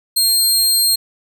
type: tone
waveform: 20% pulse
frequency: 4201 Hz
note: C8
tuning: 6 cents sharp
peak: -6 dBFS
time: 0.16-0.96 s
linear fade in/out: 10 ms
effects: none